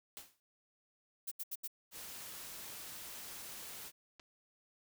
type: noise with exponential decay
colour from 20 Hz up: white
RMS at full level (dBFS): -46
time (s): 0.17-0.4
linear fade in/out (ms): 0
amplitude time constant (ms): 50
type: noise bursts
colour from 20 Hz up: violet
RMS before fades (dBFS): -41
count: 4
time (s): 1.27-1.678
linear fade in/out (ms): 10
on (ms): 45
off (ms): 76
type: noise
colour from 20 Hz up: white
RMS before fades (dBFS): -48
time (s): 1.91-3.92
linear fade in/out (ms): 50
type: clicks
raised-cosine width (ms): 0.2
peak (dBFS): -38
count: 2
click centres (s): 4.196 / 4.199
effects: none